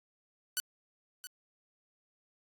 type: tone with echo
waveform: 5% pulse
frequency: 1491 Hz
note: F#6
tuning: 13 cents sharp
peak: -19 dBFS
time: 0.57-0.6 s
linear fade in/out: 0 ms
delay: 670 ms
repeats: 1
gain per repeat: -12 dB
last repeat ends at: 1.27 s
effects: AAC 64 kbps